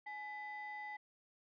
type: ring-modulated tone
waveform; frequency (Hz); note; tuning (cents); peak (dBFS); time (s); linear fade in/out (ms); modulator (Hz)
triangle; 578; D5; -28; -37; 0.06-0.97; 10; 1420
effects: tanh soft clip ceiling -39 dBFS + resampled to 11025 Hz